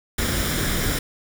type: noise with comb filter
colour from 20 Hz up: pink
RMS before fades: -23 dBFS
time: 0.18-0.99 s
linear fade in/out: 5 ms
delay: 0.56 ms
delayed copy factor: +0.55
effects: none